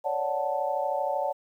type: chord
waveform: sine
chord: D major seventh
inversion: third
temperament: equal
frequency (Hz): 554.4 / 587.3 / 740 / 880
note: C#5 / D5 / F#5 / A5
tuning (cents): 0 / 0 / 0 / 0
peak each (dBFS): -31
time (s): 0.04-1.33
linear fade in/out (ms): 20
effects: 10-bit